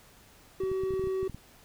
triangle tone, 379.4 Hz, F#4, 43 cents sharp, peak -26 dBFS, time 0.6-1.28 s, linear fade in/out 5 ms
clicks, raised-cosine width 5 ms, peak -28 dBFS, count 11, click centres 0.636 / 0.716 / 0.836 / 0.907 / 0.938 / 0.995 / 1.04 / 1.072 / 1.23 / 1.297 / 1.346 s
effects pink hiss -57 dBFS RMS until 1.64 s

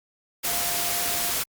sine tone in noise, 698.5 Hz, F5, in tune, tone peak -35 dBFS, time 0.46-1.32 s, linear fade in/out 20 ms, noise white, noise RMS -26 dBFS, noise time 0.43-1.44 s, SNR -12 dB, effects Opus 48 kbps

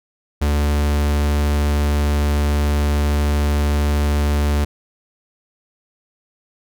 45% pulse tone, 73.2 Hz, D2, 5 cents flat, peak -15 dBFS, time 0.41-4.65 s, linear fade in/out 10 ms, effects none

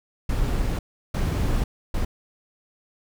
brown noise bursts at uneven times, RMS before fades -23 dBFS, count 3, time 0.29-0.79 / 1.14-1.64 / 1.94-2.05 s, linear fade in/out 5 ms, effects none

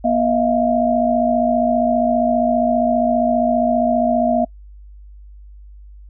sine tone cluster, 241 / 638 / 693 Hz, B3 / D#5 / F5, -42 / +43 / -14 cents, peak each -18 dBFS, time 0.04-4.45 s, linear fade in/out 10 ms, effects noise-tail reverb RT60 0.1 s tail -26 dB re dry + added 50 Hz sine -37 dBFS peak until 6.09 s

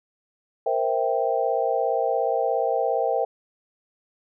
sine chord, C dominant seventh, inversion third, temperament equal, 466.2 / 523.3 / 659.3 / 784 Hz, Bb4 / C5 / E5 / G5, 0 / 0 / 0 / 0 cents, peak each -26 dBFS, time 0.66-3.25 s, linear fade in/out 5 ms, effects none

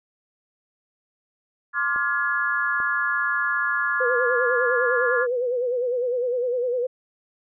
sine chord, D half-diminished seventh, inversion third, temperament just, 1057.2 / 1174.7 / 1409.6 / 1691.5 Hz, C6 / D6 / F6 / Ab6, +18 / 0 / +16 / +31 cents, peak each -30 / -29 / -25 / -24 dBFS, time 1.73-5.27 s, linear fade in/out 50 ms
clicks, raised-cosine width 1 ms, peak -25 dBFS, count 2, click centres 1.961 / 2.802 s
sine tone with vibrato, 493.9 Hz, B4, in tune, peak -21 dBFS, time 4-6.87 s, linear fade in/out 10 ms, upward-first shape sine, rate 9.9 Hz, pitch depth 72 cents each way
effects none

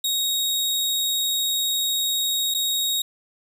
sawtooth tone with dropouts, 3766 Hz, A#7, 17 cents sharp, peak -18 dBFS, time 0.04-3.02 s, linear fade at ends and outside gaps 5 ms, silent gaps 2.541-2.546 s, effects none

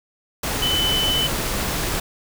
sine tone in noise, 3018 Hz, F#7, 34 cents sharp, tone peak -19 dBFS, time 0.62-1.27 s, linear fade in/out 5 ms, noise pink, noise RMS -24 dBFS, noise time 0.43-2 s, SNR +2 dB, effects none

